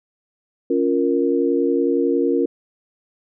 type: chord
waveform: sine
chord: Bb minor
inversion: first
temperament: equal with one note detuned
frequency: 278.3 / 349.2 / 466.2 Hz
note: Db4 / F4 / Bb4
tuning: +7 / 0 / 0 cents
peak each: -20 dBFS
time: 0.7-2.46 s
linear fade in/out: 5 ms
effects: none